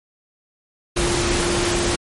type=tone in noise; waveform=sine; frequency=348.6 Hz; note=F4; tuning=3 cents flat; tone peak=-22 dBFS; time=0.96-1.96 s; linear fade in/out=10 ms; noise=pink; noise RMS=-21 dBFS; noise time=0.96-1.96 s; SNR=-4 dB; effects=MP3 48 kbps